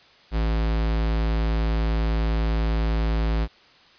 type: tone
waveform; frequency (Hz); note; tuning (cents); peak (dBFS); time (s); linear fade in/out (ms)
square; 55; A1; 0; -21; 0.31-3.48; 50
effects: white hiss -53 dBFS RMS until 3.98 s + resampled to 11025 Hz